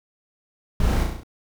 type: noise with echo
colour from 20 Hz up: brown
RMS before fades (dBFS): -22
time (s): 0.8-1.03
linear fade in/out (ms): 2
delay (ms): 34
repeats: 6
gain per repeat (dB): -3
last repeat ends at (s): 1.234
effects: none